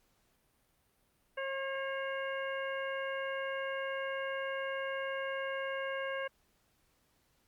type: harmonic tone with a mistuned harmonic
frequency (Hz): 540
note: C#5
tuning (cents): -45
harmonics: 1 / 2 / 3 / 4 / 5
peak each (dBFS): -37 / -43 / -40 / -46 / -47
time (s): 1.37-6.28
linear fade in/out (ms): 10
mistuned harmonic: 5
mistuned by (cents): +65
effects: pink hiss -73 dBFS RMS until 7.47 s + Opus 48 kbps